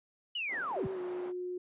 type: linear sweep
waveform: sine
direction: down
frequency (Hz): 3011 to 71.6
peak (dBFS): -33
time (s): 0.35-0.87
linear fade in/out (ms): 5
type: band-pass noise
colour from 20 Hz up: white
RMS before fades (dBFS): -48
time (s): 0.48-1.33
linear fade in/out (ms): 50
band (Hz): 280 to 790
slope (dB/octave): 12
type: tone with pitch glide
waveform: sine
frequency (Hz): 382.1 to 360.7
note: G4 to F#4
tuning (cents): -44 to -44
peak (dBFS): -35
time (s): 0.76-1.58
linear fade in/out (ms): 5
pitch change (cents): -100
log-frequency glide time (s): 0.93-0.99
effects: resampled to 8000 Hz